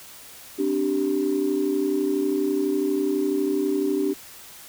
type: chord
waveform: sine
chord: C suspended second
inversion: none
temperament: equal with one note detuned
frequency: 261.6 / 293.7 / 387.5 Hz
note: C4 / D4 / G4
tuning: 0 / 0 / -20 cents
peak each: -29 / -23 / -23 dBFS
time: 0.58-4.14 s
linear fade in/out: 20 ms
effects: tanh soft clip ceiling -13 dBFS + white hiss -44 dBFS RMS until 4.68 s